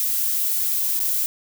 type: noise with dropouts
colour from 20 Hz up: violet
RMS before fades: -22 dBFS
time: 0-1.26 s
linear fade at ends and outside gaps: 0 ms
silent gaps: 0.993-1.001 s
effects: none